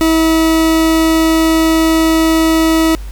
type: tone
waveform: 40% pulse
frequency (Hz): 322.6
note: E4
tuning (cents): -37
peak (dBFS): -8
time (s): 0.01-2.95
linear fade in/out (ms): 0
effects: added 50 Hz sine -23 dBFS peak until 3.11 s + pink hiss -40 dBFS RMS until 3.11 s